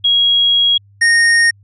sine / square tone pair in turn, 3300 / 1852.1 Hz, G#7 / A#6, -12 / -12 cents, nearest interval minor seventh, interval 1000 cents, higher first, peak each -9 dBFS, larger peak neither, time 0.04-0.78 / 1.01-1.51 s, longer first, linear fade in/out 10 ms, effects added 100 Hz sine -44 dBFS peak until 1.63 s + resampled to 24000 Hz

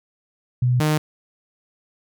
sine / sawtooth tone pair in turn, 124.3 / 153.16 Hz, B2 / D#3, +12 / -27 cents, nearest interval major third, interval 361 cents, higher second, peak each -15 / -13 dBFS, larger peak second, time 0.62-0.8 / 0.8-0.98 s, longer neither, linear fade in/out 5 ms, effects none

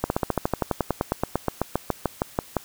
slowing click train, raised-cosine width 1 ms, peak -7 dBFS, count 24, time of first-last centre 0.04-2.567 s, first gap 61 ms, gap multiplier 1.05, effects white hiss -47 dBFS RMS until 2.64 s

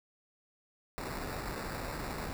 pink noise with sample-and-hold, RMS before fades -39 dBFS, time 0.98-2.33 s, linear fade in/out 0 ms, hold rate 3150 Hz, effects none

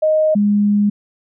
sine tone pair in turn, 622.3 / 205.7 Hz, D#5 / G#3, 0 / -16 cents, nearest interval octave + perfect fifth, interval 1916 cents, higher first, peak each -11 dBFS, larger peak neither, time 0.02-0.35 / 0.35-0.9 s, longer second, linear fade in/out 10 ms, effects none

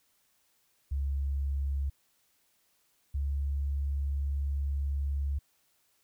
sine tone pair in turn, 69.3 / 70.11 Hz, C#2 / C#2, 0 / +20 cents, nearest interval unison, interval 20 cents, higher second, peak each -28 dBFS, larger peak neither, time 0.91-1.9 / 3.14-5.39 s, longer second, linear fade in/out 10 ms, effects white hiss -71 dBFS RMS until 6.03 s

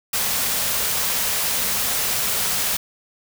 white band-stop noise, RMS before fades -22 dBFS, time 0.13-2.77 s, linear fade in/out 5 ms, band 270 to 380 Hz, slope 96 dB/octave, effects none

